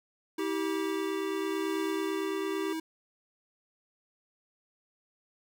square tone with tremolo, 321 Hz, E4, 46 cents flat, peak -32 dBFS, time 0.38-2.8 s, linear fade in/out 5 ms, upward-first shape triangle, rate 0.87 Hz, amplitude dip 35%
harmonic tone, 390 Hz, G4, 9 cents flat, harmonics 1 / 3 / 5 / 7 / 9, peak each -32 / -42 / -46 / -49 / -51 dBFS, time 0.39-2.73 s, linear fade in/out 5 ms
effects none

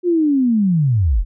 sine linear sweep, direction down, 363 to 32.67 Hz, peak -12 dBFS, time 0.03-1.25 s, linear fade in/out 50 ms, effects none

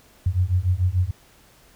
sine beating tone pair, 87.7 / 94.5 Hz, F2 / F#2, +8 / +37 cents, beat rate 6.8 Hz, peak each -21 dBFS, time 0.26-1.11 s, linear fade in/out 5 ms, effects pink hiss -54 dBFS RMS until 1.75 s

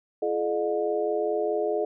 sine tone cluster, 340.9 / 425.6 / 609 / 716 Hz, F4 / G#4 / D#5 / F5, -42 / +42 / -37 / +43 cents, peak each -32 / -26 / -29 / -33 dBFS, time 0.22-1.85 s, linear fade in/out 5 ms, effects none

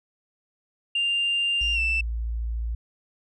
sine tone with pitch glide, 2794 to 2657 Hz, F7 to E7, 0 to +13 cents, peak -20 dBFS, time 0.95-2.01 s, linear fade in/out 5 ms, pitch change -87 cents, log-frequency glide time 1.74-1.8 s
sine tone, 57 Hz, A#1, 38 cents flat, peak -25 dBFS, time 1.61-2.75 s, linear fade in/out 5 ms
effects tanh soft clip ceiling -18 dBFS

